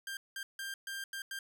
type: tone bursts at uneven times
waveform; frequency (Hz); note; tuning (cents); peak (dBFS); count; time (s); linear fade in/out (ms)
sawtooth; 1589; G6; +23; -35; 6; 0.07-0.17 / 0.36-0.43 / 0.59-0.74 / 0.87-1.04 / 1.13-1.22 / 1.31-1.39; 2
effects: none